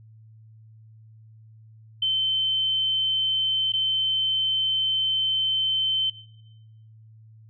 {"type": "tone with dropouts", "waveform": "sine", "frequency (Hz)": 3083, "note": "G7", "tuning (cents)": -29, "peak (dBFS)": -20, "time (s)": [2.02, 6.1], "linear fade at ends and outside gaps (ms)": 5, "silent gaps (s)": [3.722, 3.735], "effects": ["noise-tail reverb RT60 1.0 s tail -18 dB re dry", "added 110 Hz sine -47 dBFS peak until 7.49 s"]}